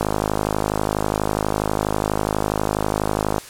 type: click train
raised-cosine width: 1 ms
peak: -5 dBFS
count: 177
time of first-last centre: 0.01-3.382 s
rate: 52.2 Hz
effects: white hiss -39 dBFS RMS until 3.49 s + low-pass 11000 Hz 12 dB/octave